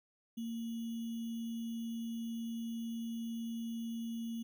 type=tone with sample-and-hold; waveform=sine; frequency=229.5 Hz; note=A#3; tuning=27 cents flat; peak=-37 dBFS; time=0.37-4.43 s; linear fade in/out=10 ms; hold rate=3150 Hz; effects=none